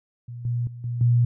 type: tone with level steps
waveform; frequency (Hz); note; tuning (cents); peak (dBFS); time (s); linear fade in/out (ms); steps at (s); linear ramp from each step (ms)
sine; 120; B2; -49; -33 / -22 / -35 / -25 / -15; 0.28-1.25; 5; 0.45 / 0.67 / 0.84 / 1.01; 2
effects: none